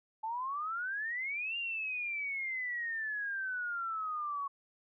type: exponential two-way sweep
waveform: sine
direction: up then down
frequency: 864 to 2814 to 1108 Hz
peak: -34 dBFS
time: 0.23-4.48 s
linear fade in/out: 10 ms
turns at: 1.57 s
effects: none